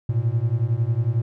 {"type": "beating tone pair", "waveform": "triangle", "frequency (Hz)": [110.4, 121.4], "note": ["A2", "B2"], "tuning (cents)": [6, -29], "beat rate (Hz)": 11, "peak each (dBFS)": -20, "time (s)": [0.09, 1.22], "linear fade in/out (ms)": 5, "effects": []}